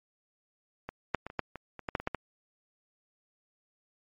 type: clicks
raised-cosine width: 0.5 ms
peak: -22 / -11 / -23 / -28 / -14 / -25 / -27 / -18 / -12 / -23 / -15 / -17 dBFS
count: 12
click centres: 0.89 / 1.147 / 1.266 / 1.301 / 1.393 / 1.557 / 1.793 / 1.888 / 1.952 / 2 / 2.074 / 2.147 s
effects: MP3 48 kbps